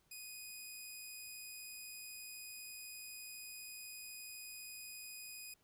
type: tone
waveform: 10% pulse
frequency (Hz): 2489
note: D#7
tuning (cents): 0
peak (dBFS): -39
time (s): 0.11-5.54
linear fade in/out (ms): 5
effects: pink hiss -75 dBFS RMS until 5.63 s